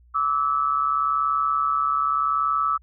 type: tone pair together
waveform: sine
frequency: 1161 / 1301.8 Hz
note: D6 / E6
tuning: -20 / -22 cents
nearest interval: major second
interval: 198 cents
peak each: -24 / -21 dBFS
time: 0.14-2.78 s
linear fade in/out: 20 ms
effects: added 60 Hz sine -51 dBFS peak until 2.82 s